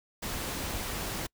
pink noise, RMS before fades -35 dBFS, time 0.22-1.27 s, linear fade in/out 10 ms, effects noise-tail reverb RT60 0.1 s tail -26 dB re dry

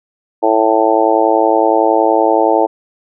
harmonic tone, 110.7 Hz, A2, 11 cents sharp, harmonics 3 / 4 / 5 / 6 / 7 / 8, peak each -16 / -16 / -16 / -16 / -16 / -16 dBFS, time 0.42-2.67 s, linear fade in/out 20 ms, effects none

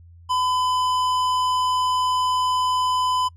sine tone with tanh clipping, 1008 Hz, B5, 35 cents sharp, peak -21 dBFS, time 0.29-3.29 s, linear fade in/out 20 ms, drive 15 dB, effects noise-tail reverb RT60 0.1 s tail -26 dB re dry + added 85 Hz sine -44 dBFS peak until 3.36 s

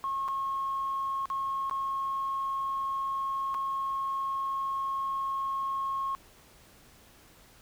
sine tone with dropouts, 1085 Hz, C#6, 37 cents flat, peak -28 dBFS, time 0.04-6.15 s, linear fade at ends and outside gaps 0 ms, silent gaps 0.28-0.285 / 1.256-1.301 / 1.697-1.711 / 3.543-3.547 s, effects tanh soft clip ceiling -24 dBFS + pink hiss -57 dBFS RMS until 7.61 s

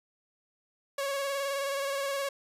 sawtooth tone with vibrato, 554.4 Hz, C#5, in tune, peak -26 dBFS, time 0.98-2.29 s, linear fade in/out 5 ms, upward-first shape square, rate 19 Hz, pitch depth 25 cents each way, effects resampled to 32000 Hz

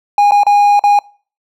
triangle tone with dropouts, 819 Hz, G#5, 24 cents flat, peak -4 dBFS, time 0.18-0.99 s, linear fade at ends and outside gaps 2 ms, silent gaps 0.31-0.319 / 0.434-0.466 / 0.794-0.838 s, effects noise-tail reverb RT60 0.4 s tail -24 dB re dry

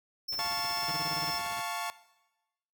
square tone, 5340 Hz, E8, 22 cents sharp, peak -32 dBFS, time 0.28-1.39 s, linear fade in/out 10 ms
pink noise with tremolo, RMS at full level -45 dBFS, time 0.32-1.62 s, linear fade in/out 5 ms, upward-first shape sine, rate 16 Hz, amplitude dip 70%
sawtooth chord, F augmented, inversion none, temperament equal, 698.5 / 880 / 1108.7 Hz, F5 / A5 / C#6, 0 / 0 / 0 cents, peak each -34 / -33 / -33 dBFS, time 0.39-1.9 s, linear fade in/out 0 ms
sawtooth tone bursts, 155.56 Hz, D#3, in tune, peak -33 dBFS, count 8, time 0.88-1.305 s, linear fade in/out 5 ms, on 33 ms, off 23 ms
effects noise-tail reverb RT60 1.0 s tail -18 dB re dry + high-pass 80 Hz 12 dB/octave

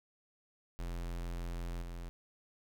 square tone with level steps, 43 Hz, F1, 26 cents flat, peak -38 / -42 dBFS, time 0.79-2.09 s, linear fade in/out 0 ms, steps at 1.82 s, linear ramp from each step 5 ms, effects none

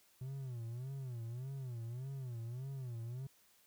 triangle tone with vibrato, 125.3 Hz, B2, 25 cents sharp, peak -39 dBFS, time 0.21-3.27 s, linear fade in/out 5 ms, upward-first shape sine, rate 1.7 Hz, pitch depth 160 cents each way, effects white hiss -69 dBFS RMS until 3.66 s

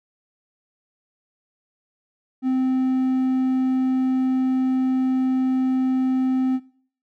triangle tone, 259.4 Hz, C4, 15 cents flat, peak -16 dBFS, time 2.42-6.6 s, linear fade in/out 50 ms, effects noise-tail reverb RT60 0.5 s tail -18 dB re dry

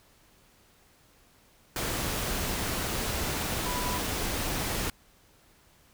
sine tone in noise, 987.8 Hz, B5, in tune, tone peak -34 dBFS, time 3.66-3.98 s, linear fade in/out 2 ms, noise pink, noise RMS -31 dBFS, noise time 1.76-4.9 s, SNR -6 dB, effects pink hiss -61 dBFS RMS until 5.93 s

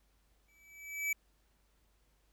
square tone with exponential growth, 2300 Hz, D7, 37 cents flat, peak -30 dBFS, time 0.48-1.13 s, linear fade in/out 5 ms, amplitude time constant 140 ms, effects added 50 Hz sine -70 dBFS peak until 2.32 s + pink hiss -75 dBFS RMS until 2.32 s

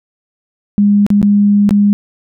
sine tone with dropouts, 204.1 Hz, G#3, 30 cents flat, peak -6 dBFS, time 0.78-1.93 s, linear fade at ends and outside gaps 0 ms, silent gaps 1.065-1.103 / 1.216-1.228 / 1.692-1.708 s, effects none

